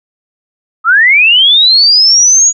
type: linear sweep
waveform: sine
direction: up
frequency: 1244.5 to 6820 Hz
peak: -3 dBFS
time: 0.84-2.53 s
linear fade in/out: 50 ms
effects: none